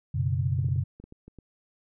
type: chord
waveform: sine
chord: F# suspended fourth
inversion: none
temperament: just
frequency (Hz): 92.5 / 123.33 / 138.75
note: F#2 / B2 / C#3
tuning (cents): 0 / -2 / +2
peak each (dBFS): -28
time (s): 0.14-0.84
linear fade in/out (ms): 10
type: clicks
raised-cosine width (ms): 3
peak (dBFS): -33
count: 9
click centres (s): 0.59 / 0.645 / 0.687 / 0.761 / 1 / 1.04 / 1.124 / 1.28 / 1.387
effects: none